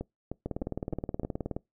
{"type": "two click trains", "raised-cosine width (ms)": 2, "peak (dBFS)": [-21, -19], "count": [5, 22], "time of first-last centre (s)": [[0.01, 1.233], [0.46, 1.565]], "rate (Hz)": [3.27, 19], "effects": ["noise-tail reverb RT60 0.2 s tail -25 dB re dry"]}